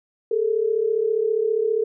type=tone pair together; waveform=sine; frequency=415.3 / 450.2 Hz; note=G#4 / A4; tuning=0 / +40 cents; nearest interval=minor second; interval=140 cents; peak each=-23 / -20 dBFS; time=0.31-1.84 s; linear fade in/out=5 ms; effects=none